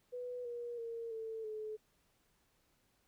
sine tone with pitch steps, 493.9 / 477.4 / 461.4 / 445.9 / 431 Hz, B4 / A#4 / A#4 / A4 / A4, 0 / +41 / -18 / +23 / -36 cents, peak -40 dBFS, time 0.12-1.77 s, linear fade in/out 20 ms, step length 330 ms, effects pink hiss -75 dBFS RMS until 3.07 s

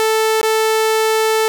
sawtooth tone with dropouts, 440 Hz, A4, in tune, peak -9 dBFS, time 0-1.48 s, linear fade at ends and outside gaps 0 ms, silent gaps 0.414-0.43 s, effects none

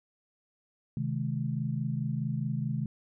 sine chord, Ab major, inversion first, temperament equal with one note detuned, 130.81 / 155.56 / 212.4 Hz, C3 / Eb3 / Ab3, 0 / 0 / +39 cents, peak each -32 / -33 / -35 dBFS, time 0.97-2.86 s, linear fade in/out 2 ms, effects none

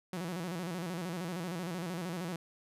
sawtooth tone with vibrato, 174.61 Hz, F3, in tune, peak -32 dBFS, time 0.13-2.36 s, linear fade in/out 2 ms, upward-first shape square, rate 13 Hz, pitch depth 99 cents each way, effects resampled to 32000 Hz

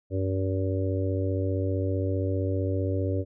harmonic tone, 95.3 Hz, G2, 48 cents flat, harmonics 1 / 3 / 4 / 5 / 6, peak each -26 / -32 / -34 / -34 / -35 dBFS, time 0.1-3.25 s, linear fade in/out 50 ms, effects none

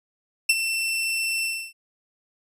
sawtooth tone with ADSR envelope, 2686 Hz, E7, 32 cents sharp, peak -10 dBFS, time 0.49-1.73 s, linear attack 7 ms, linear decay 36 ms, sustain -10 dB, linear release 290 ms, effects resampled to 32000 Hz

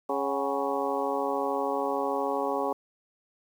harmonic tone with a mistuned harmonic, 138.59 Hz, C#3, in tune, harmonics 2 / 3 / 4 / 5 / 6 / 7 / 8, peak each -35 / -32 / -32 / -35 / -33 / -36 / -35 dBFS, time 0.09-2.73 s, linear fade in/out 5 ms, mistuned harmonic 5, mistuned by +110 cents, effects 9-bit

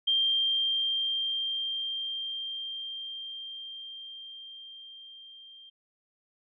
sine tone with level ramp, 3178 Hz, G7, 23 cents sharp, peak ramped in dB -22 to -48 dBFS, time 0.07-5.7 s, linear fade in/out 10 ms, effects none

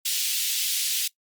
pink high-pass noise, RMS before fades -26 dBFS, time 0.05-1.08 s, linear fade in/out 10 ms, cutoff 2900 Hz, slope 24 dB/octave, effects noise-tail reverb RT60 0.1 s tail -21 dB re dry + Opus 32 kbps

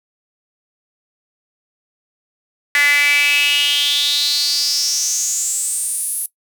sawtooth tone with high-pass filter sweep, 288.7 Hz, D4, 30 cents flat, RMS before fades -17 dBFS, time 2.75-6.26 s, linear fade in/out 0 ms, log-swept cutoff 1900 to 11000 Hz, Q 7.2, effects noise-tail reverb RT60 0.1 s tail -19 dB re dry

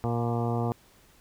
harmonic tone with a mistuned harmonic, 117.9 Hz, A#2, 20 cents sharp, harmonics 1 / 2 / 3 / 4 / 5 / 6 / 7 / 8 / 9 / 10, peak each -28 / -32 / -36 / -34 / -43 / -35 / -39 / -42 / -44 / -43 dBFS, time 0.04-0.72 s, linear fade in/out 0 ms, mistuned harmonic 7, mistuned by +19 cents, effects pink hiss -59 dBFS RMS until 1.2 s

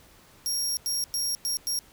25% pulse tone bursts at uneven times, 5588 Hz, F8, in tune, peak -21 dBFS, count 5, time 0.46-0.77 / 0.86-1.04 / 1.14-1.35 / 1.45-1.57 / 1.67-1.79 s, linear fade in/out 0 ms, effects pink hiss -55 dBFS RMS until 1.92 s

